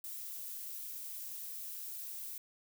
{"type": "noise", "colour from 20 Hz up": "violet", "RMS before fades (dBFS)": -44, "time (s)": [0.04, 2.38], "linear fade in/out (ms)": 2, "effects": []}